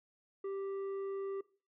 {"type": "tone with tanh clipping", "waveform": "sine", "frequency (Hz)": 391.6, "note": "G4", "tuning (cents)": -2, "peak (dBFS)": -38, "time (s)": [0.44, 1.41], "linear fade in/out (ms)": 5, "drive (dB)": 7, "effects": ["noise-tail reverb RT60 0.4 s tail -20 dB re dry"]}